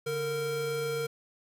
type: tone pair together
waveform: square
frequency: 144.69 / 461.5 Hz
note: D3 / A#4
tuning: -25 / -17 cents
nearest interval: octave + minor sixth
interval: 2008 cents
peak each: -39 / -31 dBFS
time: 0.06-1.07 s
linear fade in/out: 10 ms
effects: none